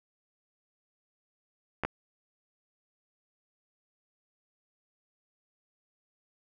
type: clicks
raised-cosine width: 0.5 ms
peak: -15 / -14 dBFS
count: 2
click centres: 1.836 / 1.85 s
effects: none